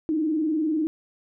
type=tone with vibrato; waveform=sine; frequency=311.1 Hz; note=D#4; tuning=in tune; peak=-21 dBFS; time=0.09-0.87 s; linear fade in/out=0 ms; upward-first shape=square; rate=20 Hz; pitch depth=72 cents each way; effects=none